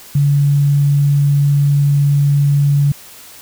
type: tone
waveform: sine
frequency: 142.7 Hz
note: D3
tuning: 49 cents flat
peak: -9 dBFS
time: 0.15-2.92 s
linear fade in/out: 5 ms
effects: white hiss -38 dBFS RMS until 3.41 s